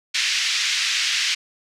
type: band-pass noise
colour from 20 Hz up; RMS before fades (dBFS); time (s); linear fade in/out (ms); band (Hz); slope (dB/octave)
pink; -22; 0.14-1.35; 10; 2000 to 6100; 24
effects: none